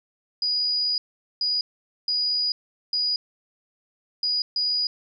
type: tone bursts at uneven times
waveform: sine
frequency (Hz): 4912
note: D#8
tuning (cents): -23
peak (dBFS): -21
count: 6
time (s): 0.42-0.98 / 1.41-1.61 / 2.08-2.52 / 2.93-3.16 / 4.23-4.42 / 4.56-4.87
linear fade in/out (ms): 2
effects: none